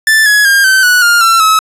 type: tone with pitch steps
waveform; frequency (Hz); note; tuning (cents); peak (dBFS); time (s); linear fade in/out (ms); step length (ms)
45% pulse; 1760 / 1683.4 / 1610.2 / 1540.2 / 1473.2 / 1409.1 / 1347.8 / 1289.1; A6 / G#6 / G6 / G6 / F#6 / F6 / E6 / E6; 0 / +23 / +46 / -31 / -8 / +15 / +38 / -39; -5; 0.07-1.59; 2; 190
effects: resampled to 32000 Hz